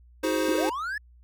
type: chord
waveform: square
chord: Ab dominant seventh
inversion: second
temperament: equal with one note detuned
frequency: 317.3 / 370 / 415.3 / 523.3 Hz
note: Eb4 / Gb4 / Ab4 / C5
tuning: +34 / 0 / 0 / 0 cents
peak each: -28 / -32 / -33 / -29 dBFS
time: 0.23-0.7 s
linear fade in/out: 10 ms
type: linear sweep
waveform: triangle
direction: up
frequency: 246.9 to 1764 Hz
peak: -27 dBFS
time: 0.48-0.98 s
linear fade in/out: 5 ms
effects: added 60 Hz sine -51 dBFS peak until 1.23 s